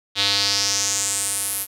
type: tone with band-pass filter sweep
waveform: square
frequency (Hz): 99.8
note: G2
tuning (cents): +32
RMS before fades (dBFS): -22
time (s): 0.15-1.67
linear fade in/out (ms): 50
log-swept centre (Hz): 3700 to 12000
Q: 3.7
effects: none

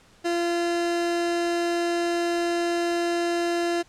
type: tone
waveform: 30% pulse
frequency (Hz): 343.4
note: F4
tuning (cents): -29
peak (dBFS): -20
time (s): 0.24-3.83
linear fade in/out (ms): 20
effects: pink hiss -56 dBFS RMS until 3.88 s + low-pass 8000 Hz 12 dB/octave

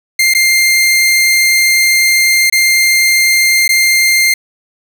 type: tone with dropouts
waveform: sawtooth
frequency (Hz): 2104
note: C7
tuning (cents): +9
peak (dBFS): -4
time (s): 0.19-4.34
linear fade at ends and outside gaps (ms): 5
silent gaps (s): 0.338-0.348 / 2.499-2.524 / 3.679-3.69
effects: none

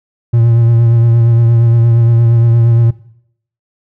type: tone with vibrato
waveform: triangle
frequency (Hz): 116.54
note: A#2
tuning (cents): 0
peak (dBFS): -4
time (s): 0.33-2.91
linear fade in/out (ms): 10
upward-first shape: triangle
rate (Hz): 8.6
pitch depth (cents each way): 34
effects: noise-tail reverb RT60 0.7 s tail -18 dB re dry

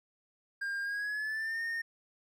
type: tone with pitch glide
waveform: triangle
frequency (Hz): 1606 to 1834.2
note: G6 to A#6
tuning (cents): +41 to -29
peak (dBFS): -31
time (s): 0.61-1.82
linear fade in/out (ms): 10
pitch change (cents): +230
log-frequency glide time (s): 0.82-1.62
effects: none

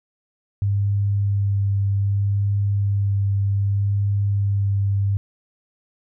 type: tone with vibrato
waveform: sine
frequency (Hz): 100.1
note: G2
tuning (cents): +37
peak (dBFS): -17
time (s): 0.62-5.17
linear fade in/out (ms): 0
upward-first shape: sine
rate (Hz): 0.64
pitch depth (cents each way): 13
effects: none

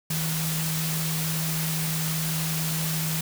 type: tone in noise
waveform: sine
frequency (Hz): 159.8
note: D#3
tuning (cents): +47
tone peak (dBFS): -27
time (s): 0.1-3.21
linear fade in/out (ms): 5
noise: white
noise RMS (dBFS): -30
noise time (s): 0.1-3.21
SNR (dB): 0
effects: none

